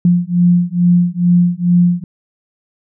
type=beating tone pair; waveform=sine; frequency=174.61 / 176.91 Hz; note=F3 / F3; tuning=0 / +23 cents; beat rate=2.3 Hz; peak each=-12 dBFS; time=0.05-2.04 s; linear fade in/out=2 ms; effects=none